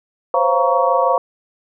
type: tone cluster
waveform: sine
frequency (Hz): 514 / 540 / 695 / 939 / 1122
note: C5 / C#5 / F5 / A#5 / C#6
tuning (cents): -31 / -45 / -9 / +12 / +21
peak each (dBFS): -19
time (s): 0.34-1.18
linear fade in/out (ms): 2
effects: none